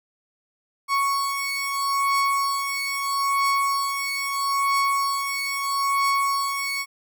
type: beating tone pair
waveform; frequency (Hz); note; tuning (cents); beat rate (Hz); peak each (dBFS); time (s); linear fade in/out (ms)
35% pulse; 1108.7 / 1109.47; C#6 / C#6; 0 / +1; 0.77; -24 / -22; 0.88-6.86; 50
effects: none